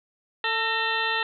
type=harmonic tone with a mistuned harmonic; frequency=445.8 Hz; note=A4; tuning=23 cents sharp; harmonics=1 / 2 / 3 / 4 / 6 / 7 / 8 / 9; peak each=-35 / -30 / -32 / -27 / -31 / -36 / -33 / -35 dBFS; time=0.44-1.23 s; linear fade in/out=2 ms; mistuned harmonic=4; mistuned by=+55 cents; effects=none